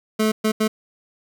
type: tone bursts at uneven times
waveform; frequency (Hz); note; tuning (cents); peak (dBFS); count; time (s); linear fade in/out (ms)
25% pulse; 216.9; A3; -25; -13; 3; 0.19-0.32 / 0.44-0.52 / 0.6-0.68; 10
effects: none